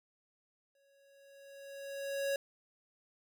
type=tone with exponential growth; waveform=square; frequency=554.4 Hz; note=C#5; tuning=in tune; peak=-31 dBFS; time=0.75-2.36 s; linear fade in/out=2 ms; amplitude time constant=350 ms; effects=none